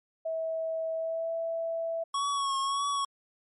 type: tone with pitch glide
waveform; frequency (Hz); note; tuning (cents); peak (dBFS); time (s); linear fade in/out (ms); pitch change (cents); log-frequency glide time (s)
sine; 648 to 660.5; E5 to E5; -30 to +3; -29; 0.25-2.04; 10; +33; 0.94-1.32
type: tone with vibrato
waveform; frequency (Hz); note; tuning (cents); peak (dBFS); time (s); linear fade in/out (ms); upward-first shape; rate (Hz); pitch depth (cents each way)
square; 1108.7; C#6; 0; -28; 2.14-3.05; 5; triangle; 1.7; 44
effects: MP3 48 kbps